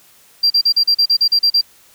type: tone bursts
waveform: sine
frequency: 4736 Hz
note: D8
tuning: 14 cents sharp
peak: -8 dBFS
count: 11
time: 0.43-1.613 s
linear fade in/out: 10 ms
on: 73 ms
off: 38 ms
effects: tanh soft clip ceiling -6 dBFS + white hiss -49 dBFS RMS until 1.94 s